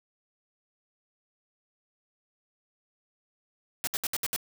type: noise bursts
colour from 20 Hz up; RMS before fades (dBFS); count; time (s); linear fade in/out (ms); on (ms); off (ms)
white; -30; 6; 3.84-4.362; 0; 32; 66
effects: none